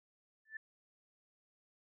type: tone with exponential growth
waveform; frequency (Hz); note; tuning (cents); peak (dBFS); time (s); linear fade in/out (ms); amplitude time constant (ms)
sine; 1760; A6; 0; -38; 0.45-0.57; 5; 26
effects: none